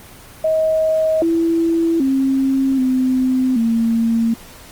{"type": "tone with pitch steps", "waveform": "sine", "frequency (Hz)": [634, 331.5, 268.1, 257.6, 228.8], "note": ["D#5", "E4", "C4", "C4", "A#3"], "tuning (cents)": [32, 10, 42, -27, -32], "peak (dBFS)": -13, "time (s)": [0.44, 4.34], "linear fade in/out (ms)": 5, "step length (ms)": 780, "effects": ["pink hiss -40 dBFS RMS until 4.71 s", "Opus 24 kbps"]}